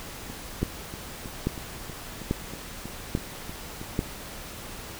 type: two click trains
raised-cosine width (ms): 3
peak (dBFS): -24 / -11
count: 12 / 5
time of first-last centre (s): 0.3-3.814 / 0.63-3.991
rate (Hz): 3.13 / 1.19
effects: pink hiss -40 dBFS RMS until 4.99 s